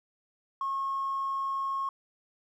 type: tone with tanh clipping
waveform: triangle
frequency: 1087 Hz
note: C#6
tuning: 34 cents flat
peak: -28 dBFS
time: 0.61-1.89 s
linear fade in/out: 2 ms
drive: 1 dB
effects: none